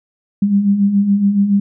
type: beating tone pair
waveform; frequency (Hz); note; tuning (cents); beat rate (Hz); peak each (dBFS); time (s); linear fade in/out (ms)
sine; 195 / 202.1; G3 / G#3; -9 / -47; 7.1; -19 / -11; 0.42-1.6; 5
effects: none